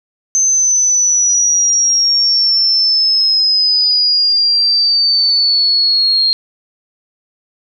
sine exponential sweep, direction down, 6230 to 4217 Hz, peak -9 dBFS, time 0.35-6.33 s, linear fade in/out 0 ms, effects none

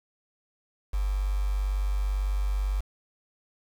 sine tone with quantisation, 49 Hz, G1, in tune, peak -24 dBFS, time 0.93-2.81 s, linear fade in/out 10 ms, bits 7, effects none

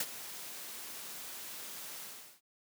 white noise with ADSR envelope, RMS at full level -32 dBFS, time 0-2.41 s, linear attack 3 ms, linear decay 47 ms, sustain -13 dB, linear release 400 ms, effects high-pass 150 Hz 12 dB/octave

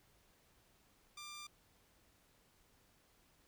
10% pulse tone, 1189 Hz, D6, 21 cents sharp, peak -40 dBFS, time 1.17-1.47 s, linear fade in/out 5 ms, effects pink hiss -71 dBFS RMS until 3.47 s

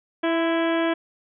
harmonic tone with a mistuned harmonic, 330.5 Hz, E4, 5 cents sharp, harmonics 1 / 2 / 3 / 4 / 5 / 6 / 7 / 8 / 9 / 10, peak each -22 / -25 / -31 / -35 / -31 / -38 / -36 / -41 / -41 / -38 dBFS, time 0.23-0.94 s, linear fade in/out 10 ms, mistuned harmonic 3, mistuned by +30 cents, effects none

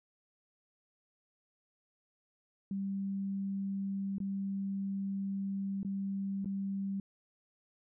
sine tone with dropouts, 196 Hz, G3, in tune, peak -33 dBFS, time 2.71-7 s, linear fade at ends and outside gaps 2 ms, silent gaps 4.183-4.202 / 5.831-5.848 / 6.446-6.457 s, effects none

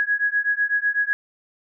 sine beating tone pair, 1661.2 / 1669.2 Hz, G#6 / G#6, 0 / +8 cents, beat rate 8 Hz, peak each -22 dBFS, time 0-1.13 s, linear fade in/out 0 ms, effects none

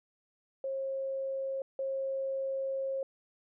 sine tone pair in turn, 538 / 538 Hz, C5 / C5, +48 / +48 cents, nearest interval unison, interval 0 cents, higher neither, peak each -32 / -31 dBFS, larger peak second, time 0.64-1.62 / 1.79-3.03 s, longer second, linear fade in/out 2 ms, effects none

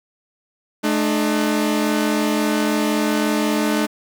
sawtooth tone pair together, 215.1 / 300.8 Hz, A3 / D4, -39 / +42 cents, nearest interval tritone, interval 581 cents, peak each -16 dBFS, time 0.83-3.87 s, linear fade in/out 20 ms, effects 8-bit

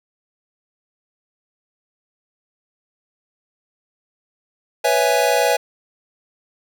square chord, C# minor seventh, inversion third, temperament equal, 493.9 / 554.4 / 659.3 / 830.6 Hz, B4 / C#5 / E5 / G#5, 0 / 0 / 0 / 0 cents, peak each -21 dBFS, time 4.84-5.57 s, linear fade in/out 10 ms, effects none

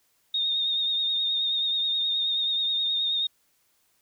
sine tone with vibrato, 3689 Hz, A#7, 19 cents flat, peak -23 dBFS, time 0.34-3.27 s, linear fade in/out 5 ms, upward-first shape triangle, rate 9.4 Hz, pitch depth 39 cents each way, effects white hiss -68 dBFS RMS until 4.01 s

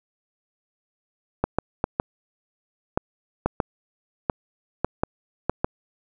clicks, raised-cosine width 1 ms, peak -6 dBFS, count 12, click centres 1.44 / 1.586 / 1.841 / 1.999 / 2.975 / 3.46 / 3.602 / 4.298 / 4.846 / 5.035 / 5.496 / 5.645 s, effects none

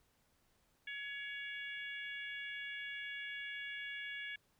harmonic tone, 562 Hz, C#5, 24 cents sharp, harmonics 3 / 4 / 5 / 6, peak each -45 / -46 / -51 / -52 dBFS, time 0.87-4.36 s, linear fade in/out 5 ms, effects pink hiss -75 dBFS RMS until 4.59 s

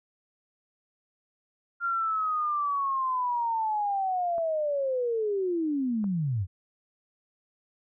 sine linear sweep, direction down, 1396.9 to 84.4 Hz, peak -25 dBFS, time 1.8-6.47 s, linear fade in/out 50 ms
clicks, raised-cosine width 1 ms, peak -30 dBFS, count 2, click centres 4.382 / 6.042 s
effects none

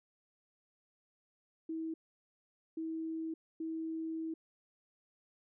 sine tone bursts at uneven times, 322.7 Hz, E4, 37 cents flat, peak -36 dBFS, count 3, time 1.69-1.94 / 2.77-3.34 / 3.6-4.34 s, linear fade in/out 5 ms, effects none

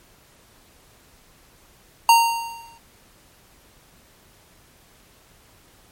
square tone with exponential decay, 925 Hz, A#5, 14 cents flat, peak -9 dBFS, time 2.09-2.78 s, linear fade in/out 2 ms, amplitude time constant 150 ms, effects pink hiss -54 dBFS RMS until 5.91 s + MP3 64 kbps

